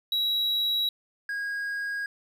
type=tone pair in turn; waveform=triangle; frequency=3879 / 1638.5 Hz; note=B7 / G#6; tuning=-32 / -24 cents; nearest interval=octave + minor third; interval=1492 cents; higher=first; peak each=-22 / -27 dBFS; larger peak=first; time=0.12-0.89 / 1.29-2.06 s; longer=neither; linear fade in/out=2 ms; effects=none